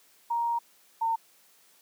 sine tone pair in turn, 937 / 908.2 Hz, A#5 / A#5, +9 / -45 cents, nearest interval minor second, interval 54 cents, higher first, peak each -25 / -24 dBFS, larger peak second, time 0.3-0.59 / 1.01-1.16 s, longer first, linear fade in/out 10 ms, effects white hiss -61 dBFS RMS until 1.81 s + high-pass 200 Hz 12 dB/octave

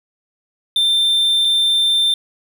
triangle tone pair in turn, 3575 / 3575 Hz, A7 / A7, +27 / +27 cents, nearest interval unison, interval 0 cents, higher neither, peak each -11 dBFS, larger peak neither, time 0.76-1.45 / 1.45-2.14 s, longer neither, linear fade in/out 2 ms, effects none

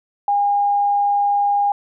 sine tone, 812 Hz, G#5, 39 cents flat, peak -14 dBFS, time 0.28-1.72 s, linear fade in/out 2 ms, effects none

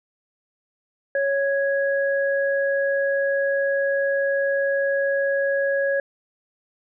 sine tone pair together, 554.4 / 1661.3 Hz, C#5 / G#6, 0 / 0 cents, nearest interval octave + perfect fifth, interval 1900 cents, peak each -20 / -25 dBFS, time 1.15-6 s, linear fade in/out 2 ms, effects none

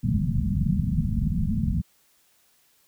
white low-pass noise, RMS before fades -24 dBFS, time 0.03-1.82 s, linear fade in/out 10 ms, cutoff 230 Hz, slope 96 dB/octave, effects white hiss -63 dBFS RMS until 2.87 s

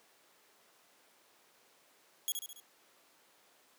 10% pulse tone with echo, 3322 Hz, G#7, in tune, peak -23 dBFS, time 2.28-2.32 s, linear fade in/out 0 ms, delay 70 ms, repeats 4, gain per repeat -5 dB, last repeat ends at 2.6 s, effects pink hiss -65 dBFS RMS until 3.78 s + high-pass 400 Hz 12 dB/octave

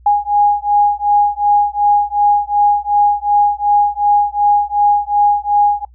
sine beating tone pair, 822 / 824.7 Hz, G#5 / G#5, -18 / -12 cents, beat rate 2.7 Hz, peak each -13 dBFS, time 0.06-5.85 s, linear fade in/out 5 ms, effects noise-tail reverb RT60 0.1 s tail -23 dB re dry + added 60 Hz sine -41 dBFS peak until 5.94 s

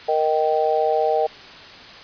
sine chord, Eb major, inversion second, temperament just, 466.7 / 622.3 / 777.8 Hz, Bb4 / Eb5 / G5, +2 / 0 / -14 cents, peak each -21 dBFS, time 0.08-1.27 s, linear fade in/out 10 ms, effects white hiss -40 dBFS RMS until 2.03 s + resampled to 11025 Hz

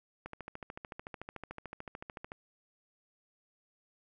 click train, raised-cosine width 0.5 ms, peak -27 dBFS, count 29, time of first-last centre 0.26-2.319 s, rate 13.6 Hz, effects none

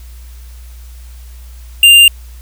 sine tone with tanh clipping, 2794 Hz, F7, in tune, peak -3 dBFS, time 1.83-2.08 s, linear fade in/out 2 ms, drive 15 dB, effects added 60 Hz sine -30 dBFS peak until 2.41 s + white hiss -45 dBFS RMS until 2.41 s

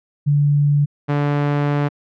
sine / sawtooth tone pair in turn, 145 / 145 Hz, D3 / D3, -22 / -22 cents, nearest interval unison, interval 0 cents, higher neither, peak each -12 dBFS, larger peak neither, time 0.26-0.86 / 1.08-1.89 s, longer second, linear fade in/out 20 ms, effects low-pass 2000 Hz 12 dB/octave

